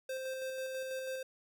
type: tone with tremolo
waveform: square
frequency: 523.3 Hz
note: C5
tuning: in tune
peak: -37 dBFS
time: 0.09-1.23 s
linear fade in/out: 5 ms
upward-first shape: square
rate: 6.1 Hz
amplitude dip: 25%
effects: none

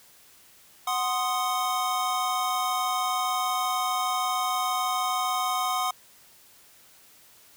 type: chord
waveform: square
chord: C diminished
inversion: second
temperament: equal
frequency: 740 / 1046.5 / 1244.5 Hz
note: Gb5 / C6 / Eb6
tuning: 0 / 0 / 0 cents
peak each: -30 dBFS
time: 0.87-5.91 s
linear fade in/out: 5 ms
effects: white hiss -55 dBFS RMS until 7.56 s

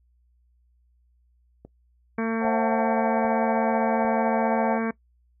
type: click train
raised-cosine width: 2 ms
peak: -29 dBFS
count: 4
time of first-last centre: 1.65-4.05 s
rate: 1.25 Hz
type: harmonic tone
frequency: 225.9 Hz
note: A3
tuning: 46 cents sharp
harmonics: 1 / 2 / 3 / 4 / 5 / 6 / 7 / 8 / 9 / 10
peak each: -25 / -29 / -36 / -37 / -36 / -42 / -37 / -43 / -45 / -40 dBFS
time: 2.18-4.91 s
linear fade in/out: 5 ms
type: chord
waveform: sine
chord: F# half-diminished seventh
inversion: second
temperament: just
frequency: 532.8 / 666 / 740 / 888 Hz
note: C5 / E5 / F#5 / A5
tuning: +31 / +18 / 0 / +16 cents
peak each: -28 dBFS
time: 2.4-4.8 s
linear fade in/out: 50 ms
effects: noise-tail reverb RT60 0.1 s tail -20 dB re dry + added 60 Hz sine -60 dBFS peak until 5.4 s

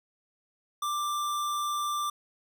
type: tone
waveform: square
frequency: 1181 Hz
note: D6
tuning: 9 cents sharp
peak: -29 dBFS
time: 0.82-2.1 s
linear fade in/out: 5 ms
effects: none

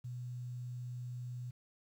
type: tone with quantisation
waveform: sine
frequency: 123.3 Hz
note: B2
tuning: 2 cents flat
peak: -40 dBFS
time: 0.04-1.51 s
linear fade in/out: 10 ms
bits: 11
effects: none

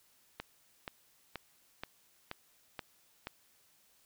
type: click train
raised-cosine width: 0.3 ms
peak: -23 dBFS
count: 7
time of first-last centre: 0.4-3.271 s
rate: 2.09 Hz
effects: white hiss -68 dBFS RMS until 4.05 s

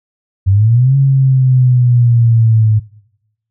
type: linear two-way sweep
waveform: sine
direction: up then down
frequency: 92.5 to 137.9 to 107.2 Hz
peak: -6 dBFS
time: 0.46-2.8 s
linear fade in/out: 20 ms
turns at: 0.96 s
effects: noise-tail reverb RT60 0.9 s tail -22 dB re dry

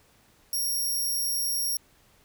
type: tone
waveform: 5% pulse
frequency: 5590 Hz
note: F8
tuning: 1 cent sharp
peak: -20 dBFS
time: 0.53-1.77 s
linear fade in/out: 2 ms
effects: pink hiss -61 dBFS RMS until 2.24 s

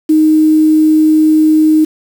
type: tone with quantisation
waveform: sine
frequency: 311.1 Hz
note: D#4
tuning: in tune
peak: -5 dBFS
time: 0.09-1.85 s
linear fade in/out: 10 ms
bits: 5
effects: none

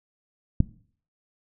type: click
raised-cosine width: 5 ms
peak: -6 dBFS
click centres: 0.604 s
effects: noise-tail reverb RT60 0.5 s tail -19 dB re dry

